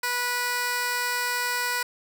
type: tone with high-pass filter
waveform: 15% pulse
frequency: 489.9 Hz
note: B4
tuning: 14 cents flat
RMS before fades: -27 dBFS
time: 0.03-1.83 s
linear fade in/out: 5 ms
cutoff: 1100 Hz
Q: 0.61
effects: none

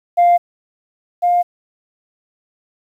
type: tone pair in turn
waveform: sine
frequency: 698.5 / 705.4 Hz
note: F5 / F5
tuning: 0 / +17 cents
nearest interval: unison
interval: 17 cents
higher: second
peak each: -6 / -10 dBFS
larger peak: first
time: 0.17-0.38 / 1.22-1.43 s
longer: neither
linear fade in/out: 20 ms
effects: tanh soft clip ceiling -6 dBFS + 8-bit

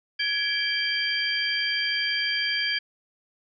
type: tone cluster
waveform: sine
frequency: 1672 / 2323 / 3173 / 4722 Hz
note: G#6 / D7 / G7 / D8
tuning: +11 / -20 / +20 / +9 cents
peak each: -29 dBFS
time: 0.19-2.79 s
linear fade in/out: 10 ms
effects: none

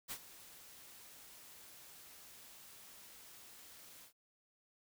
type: noise with ADSR envelope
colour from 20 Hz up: white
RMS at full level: -42 dBFS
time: 0.08-4.13 s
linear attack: 32 ms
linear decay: 66 ms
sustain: -15 dB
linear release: 95 ms
effects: none

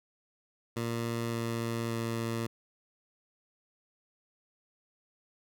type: tone with pitch steps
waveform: 15% pulse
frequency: 116.54 / 115.73 / 114.94 Hz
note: A#2 / A#2 / A#2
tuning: 0 / -12 / -24 cents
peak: -25 dBFS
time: 0.76-2.47 s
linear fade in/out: 10 ms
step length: 570 ms
effects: none

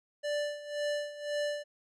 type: tone with tremolo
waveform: square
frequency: 587.3 Hz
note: D5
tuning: in tune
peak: -30 dBFS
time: 0.23-1.64 s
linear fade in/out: 20 ms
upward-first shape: sine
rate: 1.9 Hz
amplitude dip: 80%
effects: low-pass 7000 Hz 12 dB/octave

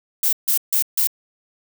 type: noise bursts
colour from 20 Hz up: violet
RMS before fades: -18 dBFS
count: 4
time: 0.23-1.072 s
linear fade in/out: 2 ms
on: 98 ms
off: 150 ms
effects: none

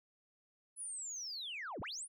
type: linear two-way sweep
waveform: sine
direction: down then up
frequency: 10200 to 45.52 to 10200 Hz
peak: -40 dBFS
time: 0.76-2.08 s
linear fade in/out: 50 ms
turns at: 1.81 s
effects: tanh soft clip ceiling -37 dBFS

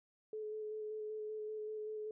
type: tone with vibrato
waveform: sine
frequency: 429.3 Hz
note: A4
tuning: 43 cents flat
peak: -40 dBFS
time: 0.33-2.11 s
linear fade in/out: 2 ms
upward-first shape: square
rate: 5.2 Hz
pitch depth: 12 cents each way
effects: none

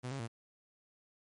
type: tone with pitch steps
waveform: sawtooth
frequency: 125.6 / 136.7 / 114.8 Hz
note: B2 / C#3 / A#2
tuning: +30 / -24 / -26 cents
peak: -34 dBFS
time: 0.03-0.279 s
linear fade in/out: 20 ms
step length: 83 ms
effects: MP3 48 kbps

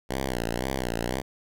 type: tone with vibrato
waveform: 5% pulse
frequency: 61.74 Hz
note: B1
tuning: in tune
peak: -16 dBFS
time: 0.09-1.22 s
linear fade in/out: 20 ms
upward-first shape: sine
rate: 2 Hz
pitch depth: 150 cents each way
effects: none

